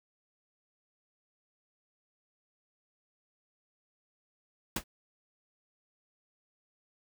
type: noise with exponential decay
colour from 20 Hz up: pink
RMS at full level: -26 dBFS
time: 4.76-4.84 s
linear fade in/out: 5 ms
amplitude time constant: 17 ms
effects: none